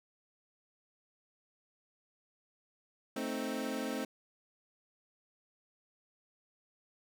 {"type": "chord", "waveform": "25% pulse", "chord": "A diminished", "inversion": "none", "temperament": "equal", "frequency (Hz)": [220, 261.6, 311.1], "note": ["A3", "C4", "Eb4"], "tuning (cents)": [0, 0, 0], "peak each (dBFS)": [-36, -34, -38], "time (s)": [3.16, 4.05], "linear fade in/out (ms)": 5, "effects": []}